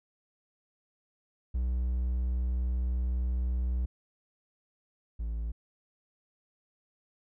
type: tone pair in turn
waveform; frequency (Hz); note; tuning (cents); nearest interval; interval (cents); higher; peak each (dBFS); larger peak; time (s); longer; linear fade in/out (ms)
triangle; 61.8 / 56.34; B1 / A1; +2 / +42; major second; 160; first; -25 / -29; first; 1.54-3.86 / 5.19-5.52; first; 10
effects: none